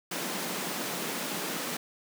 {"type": "high-pass noise", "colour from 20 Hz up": "pink", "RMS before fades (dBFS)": -34, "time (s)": [0.11, 1.77], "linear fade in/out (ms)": 5, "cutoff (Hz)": 160, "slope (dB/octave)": 48, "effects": []}